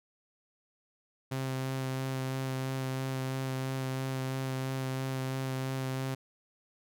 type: tone with vibrato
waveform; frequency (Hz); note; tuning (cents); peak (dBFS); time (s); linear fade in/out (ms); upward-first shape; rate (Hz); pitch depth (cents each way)
sawtooth; 132; C3; +16; -28; 1.31-6.15; 10; sine; 3; 13
effects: none